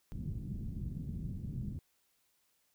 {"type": "low-pass noise", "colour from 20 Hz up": "white", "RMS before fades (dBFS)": -40, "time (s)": [0.12, 1.79], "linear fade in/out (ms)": 0, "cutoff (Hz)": 190, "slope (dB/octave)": 24, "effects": ["white hiss -75 dBFS RMS until 2.74 s"]}